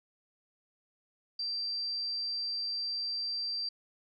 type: tone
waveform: sine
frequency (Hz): 4699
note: D8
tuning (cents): 0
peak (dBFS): -32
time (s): 1.39-3.69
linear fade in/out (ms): 5
effects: none